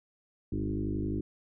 sine tone with frequency modulation, 193.6 Hz, G3, 21 cents flat, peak -29 dBFS, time 0.52-1.21 s, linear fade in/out 5 ms, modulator 51.4 Hz, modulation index 3.2, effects none

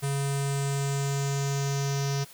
square tone with low-pass filter sweep, 139.4 Hz, C#3, 10 cents sharp, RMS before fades -28 dBFS, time 0.02-2.25 s, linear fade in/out 20 ms, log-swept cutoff 9300 to 5700 Hz, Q 4.6, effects white hiss -50 dBFS RMS until 2.33 s

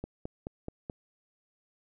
click train, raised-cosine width 2 ms, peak -23 dBFS, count 5, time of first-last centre 0.04-0.898 s, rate 4.66 Hz, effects none

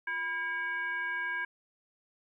sine tone with frequency modulation, 1621 Hz, G#6, 42 cents flat, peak -31 dBFS, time 0.07-1.45 s, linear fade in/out 5 ms, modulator 635 Hz, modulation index 0.71, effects 12-bit

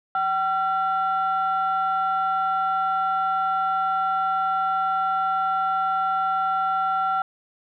sine tone pair together, 767 / 1363 Hz, G5 / F6, -38 / -43 cents, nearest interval minor seventh, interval 995 cents, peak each -22 dBFS, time 0.15-7.22 s, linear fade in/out 2 ms, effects tanh soft clip ceiling -15 dBFS

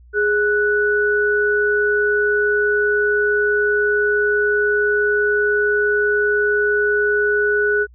sine tone pair together, 415.3 / 1480 Hz, G#4 / F#6, 0 / 0 cents, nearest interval octave + minor seventh, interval 2200 cents, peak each -17 dBFS, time 0.13-7.87 s, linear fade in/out 50 ms, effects added 60 Hz sine -43 dBFS peak until 7.94 s

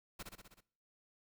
pink noise with echo, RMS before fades -45 dBFS, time 0.19-0.23 s, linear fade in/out 10 ms, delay 63 ms, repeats 6, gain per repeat -3 dB, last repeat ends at 0.608 s, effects noise-tail reverb RT60 0.6 s tail -22 dB re dry

